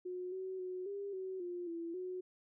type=tone with pitch steps; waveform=sine; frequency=362.9 / 376.2 / 367.3 / 400.6 / 376.7 / 352.9 / 335.7 / 366.7 Hz; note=F#4 / F#4 / F#4 / G4 / F#4 / F4 / E4 / F#4; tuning=-34 / +29 / -13 / +38 / +31 / +18 / +32 / -15 cents; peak=-39 dBFS; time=0.05-2.21 s; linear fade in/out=10 ms; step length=270 ms; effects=none